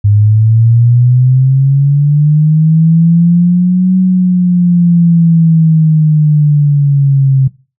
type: linear two-way sweep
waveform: sine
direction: up then down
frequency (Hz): 101.5 to 186.5 to 132.7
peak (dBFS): -4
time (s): 0.04-7.48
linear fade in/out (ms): 10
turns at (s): 3.97
effects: noise-tail reverb RT60 0.3 s tail -19 dB re dry